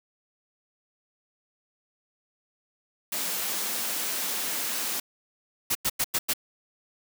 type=high-pass noise; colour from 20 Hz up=white; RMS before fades=-30 dBFS; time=3.12-5 s; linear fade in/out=5 ms; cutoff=170 Hz; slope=96 dB/octave
type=noise bursts; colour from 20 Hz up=white; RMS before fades=-25 dBFS; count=5; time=5.7-6.336 s; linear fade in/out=10 ms; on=52 ms; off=94 ms
effects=none